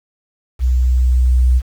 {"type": "tone with level ramp", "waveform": "sine", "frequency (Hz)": 62.6, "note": "B1", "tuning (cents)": 24, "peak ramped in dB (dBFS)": [-11, -8], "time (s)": [0.59, 1.62], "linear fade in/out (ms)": 50, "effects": ["7-bit"]}